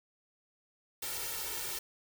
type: noise with comb filter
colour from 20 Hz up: white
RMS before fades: -38 dBFS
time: 1.02-1.79 s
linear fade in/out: 5 ms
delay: 2.2 ms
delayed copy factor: +0.85
effects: none